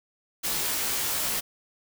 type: noise with comb filter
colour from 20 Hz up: white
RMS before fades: -28 dBFS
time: 0.43-1.41 s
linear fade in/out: 20 ms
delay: 16 ms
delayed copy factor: -0.9
effects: none